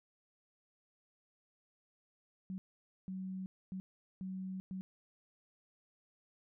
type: tone bursts at uneven times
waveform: sine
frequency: 188.2 Hz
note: F#3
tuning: 30 cents sharp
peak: -39 dBFS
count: 5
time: 2.5-2.58 / 3.08-3.46 / 3.72-3.8 / 4.21-4.6 / 4.71-4.81 s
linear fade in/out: 0 ms
effects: none